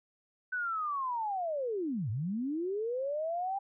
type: linear two-way sweep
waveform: sine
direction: down then up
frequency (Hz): 1516 to 98.8 to 801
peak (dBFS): -31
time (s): 0.52-3.59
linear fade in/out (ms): 10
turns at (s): 2.1
effects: none